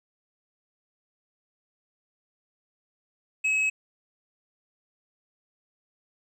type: tone with hard clipping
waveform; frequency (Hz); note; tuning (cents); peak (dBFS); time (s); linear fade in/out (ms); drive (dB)
sine; 2566; E7; -47; -23; 3.44-3.7; 10; 4
effects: none